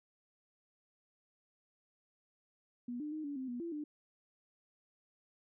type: tone with pitch steps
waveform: sine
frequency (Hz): 242.8 / 299.3 / 309.8 / 286.4 / 261 / 243 / 338.1 / 298.4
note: B3 / D4 / D#4 / D4 / C4 / B3 / E4 / D4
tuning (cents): -29 / +33 / -7 / -43 / -4 / -28 / +44 / +28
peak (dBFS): -38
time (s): 2.88-3.84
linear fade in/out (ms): 5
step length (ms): 120
effects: none